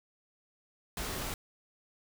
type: noise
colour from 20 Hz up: pink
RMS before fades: -37 dBFS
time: 0.97-1.34 s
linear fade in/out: 2 ms
effects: none